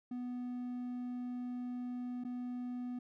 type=tone with dropouts; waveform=triangle; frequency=246.9 Hz; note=B3; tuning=in tune; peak=-36 dBFS; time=0.11-2.99 s; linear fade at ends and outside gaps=5 ms; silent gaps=2.239-2.248 s; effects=none